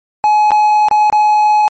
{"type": "tone with dropouts", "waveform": "triangle", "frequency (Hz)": 846, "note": "G#5", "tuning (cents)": 32, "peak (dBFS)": -5, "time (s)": [0.24, 1.68], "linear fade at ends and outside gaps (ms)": 0, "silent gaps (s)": [[0.507, 0.517], [0.885, 0.912], [1.1, 1.126]], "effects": ["MP3 32 kbps"]}